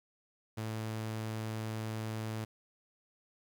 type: tone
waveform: sawtooth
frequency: 110 Hz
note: A2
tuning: in tune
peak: -32 dBFS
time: 0.57-2.45 s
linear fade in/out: 10 ms
effects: 11-bit